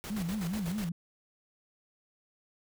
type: noise with tremolo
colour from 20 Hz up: pink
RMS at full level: -41 dBFS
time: 0.04-0.89 s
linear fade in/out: 0 ms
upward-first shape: square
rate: 8.1 Hz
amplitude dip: 60%
type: tone with vibrato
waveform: sine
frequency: 190 Hz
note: F#3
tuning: 46 cents sharp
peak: -31 dBFS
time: 0.1-0.92 s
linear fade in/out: 5 ms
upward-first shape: sine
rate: 4.8 Hz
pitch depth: 240 cents each way
effects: none